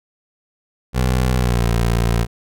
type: tone with pitch glide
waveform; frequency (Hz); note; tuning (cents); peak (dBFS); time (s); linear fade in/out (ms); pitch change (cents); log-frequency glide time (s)
20% pulse; 63 to 57.77; B1 to A#1; +35 to -15; -10; 0.93-2.27; 50; -150; 1.35-1.67
effects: none